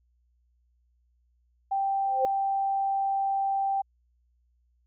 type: tone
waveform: sine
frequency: 784 Hz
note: G5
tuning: in tune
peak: -24 dBFS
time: 1.71-3.82 s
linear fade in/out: 10 ms
type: tone with exponential growth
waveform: sine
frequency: 523.3 Hz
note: C5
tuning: in tune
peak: -20 dBFS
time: 2.03-2.25 s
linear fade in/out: 0 ms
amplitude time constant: 46 ms
effects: added 60 Hz sine -65 dBFS peak until 4.86 s